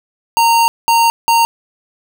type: tone bursts at uneven times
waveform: square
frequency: 924 Hz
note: A#5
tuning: 16 cents flat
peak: -9 dBFS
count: 3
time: 0.37-0.68 / 0.88-1.1 / 1.28-1.45 s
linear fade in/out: 0 ms
effects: none